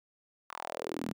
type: tone with high-pass filter sweep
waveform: sawtooth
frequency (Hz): 40.94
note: E1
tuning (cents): -11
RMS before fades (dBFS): -39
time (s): 0.49-1.13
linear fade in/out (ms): 20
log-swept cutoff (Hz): 1200 to 190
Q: 3.7
effects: none